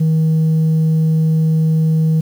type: tone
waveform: sine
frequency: 158.9 Hz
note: D#3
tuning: 37 cents sharp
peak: -8 dBFS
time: 0-2.21 s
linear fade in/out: 10 ms
effects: tanh soft clip ceiling -10 dBFS + 7-bit